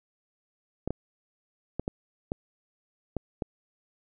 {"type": "clicks", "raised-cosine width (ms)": 2, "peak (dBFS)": -16, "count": 7, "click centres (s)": [0.876, 0.906, 1.796, 1.879, 2.319, 3.167, 3.422], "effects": []}